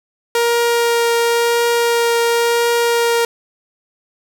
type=tone with vibrato; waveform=sawtooth; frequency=469.5 Hz; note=A#4; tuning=12 cents sharp; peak=-9 dBFS; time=0.35-3.25 s; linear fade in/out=2 ms; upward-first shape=triangle; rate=0.95 Hz; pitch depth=9 cents each way; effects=none